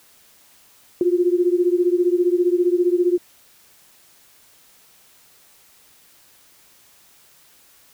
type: beating tone pair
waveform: sine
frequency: 349.3 / 364.3 Hz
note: F4 / F#4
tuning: 0 / -27 cents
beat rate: 15 Hz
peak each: -17 / -19 dBFS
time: 1.01-3.18 s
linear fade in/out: 2 ms
effects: white hiss -53 dBFS RMS until 7.93 s